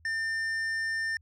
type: tone with hard clipping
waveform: sine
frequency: 1800 Hz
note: A6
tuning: 39 cents sharp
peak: -30 dBFS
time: 0.05-1.17 s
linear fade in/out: 2 ms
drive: 7 dB
effects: added 81 Hz sine -57 dBFS peak until 1.21 s